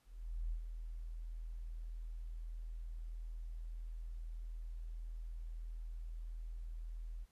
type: tone with ADSR envelope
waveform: sine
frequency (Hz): 40.8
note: E1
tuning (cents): -17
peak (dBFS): -35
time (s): 0.04-7.26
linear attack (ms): 470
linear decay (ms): 94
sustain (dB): -7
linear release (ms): 35
effects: pink hiss -75 dBFS RMS until 7.31 s + resampled to 32000 Hz